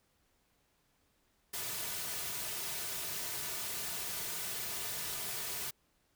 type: noise with comb filter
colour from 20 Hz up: white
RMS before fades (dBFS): -39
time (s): 1.53-5.71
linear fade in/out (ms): 10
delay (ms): 3.7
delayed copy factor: -0.6
effects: pink hiss -74 dBFS RMS until 6.15 s